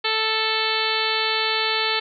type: harmonic tone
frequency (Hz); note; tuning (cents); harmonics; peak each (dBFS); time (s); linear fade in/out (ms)
440; A4; 0; 1 / 2 / 3 / 4 / 5 / 6 / 7 / 8 / 9 / 10; -29 / -29 / -29 / -29 / -29 / -29 / -29 / -29 / -29 / -29; 0.04-2; 10
effects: none